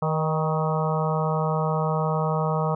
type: harmonic tone with a mistuned harmonic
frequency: 157.7 Hz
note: D#3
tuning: 24 cents sharp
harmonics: 1 / 3 / 4 / 5 / 6 / 7 / 8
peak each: -24 / -29 / -30 / -31 / -32 / -32 / -33 dBFS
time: 0.02-2.75 s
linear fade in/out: 5 ms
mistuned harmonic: 4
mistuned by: -34 cents
effects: none